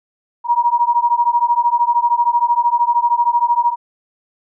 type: beating tone pair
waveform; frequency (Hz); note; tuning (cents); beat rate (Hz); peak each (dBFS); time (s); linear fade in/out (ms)
sine; 946 / 959; A#5 / A#5; +25 / +49; 13; -15; 0.44-3.76; 50
effects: none